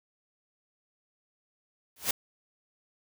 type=noise with exponential growth; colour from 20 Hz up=white; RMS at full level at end=-22 dBFS; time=1.96-2.11 s; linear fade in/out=5 ms; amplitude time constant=31 ms; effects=none